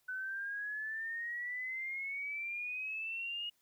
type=exponential sweep; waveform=sine; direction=up; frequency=1499 to 2883 Hz; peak=-37 dBFS; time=0.08-3.5 s; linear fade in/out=10 ms; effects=white hiss -75 dBFS RMS until 3.61 s